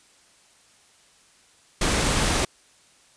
pink noise, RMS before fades -22 dBFS, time 1.81-2.45 s, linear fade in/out 5 ms, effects white hiss -57 dBFS RMS until 3.16 s + resampled to 22050 Hz

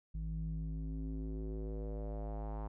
square tone with low-pass filter sweep, 53.3 Hz, G#1, 46 cents sharp, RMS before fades -40 dBFS, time 0.14-2.68 s, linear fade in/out 10 ms, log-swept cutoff 130 to 940 Hz, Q 2.9, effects none

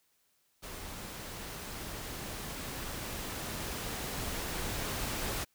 pink noise with level ramp, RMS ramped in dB -44 to -35 dBFS, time 0.62-5.45 s, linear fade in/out 20 ms, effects white hiss -73 dBFS RMS until 5.54 s

